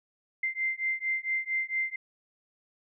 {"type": "beating tone pair", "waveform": "sine", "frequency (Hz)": [2084, 2088.4], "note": ["C7", "C7"], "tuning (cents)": [-7, -4], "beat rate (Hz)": 4.4, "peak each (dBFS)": -31, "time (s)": [0.43, 1.96], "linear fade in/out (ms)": 5, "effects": []}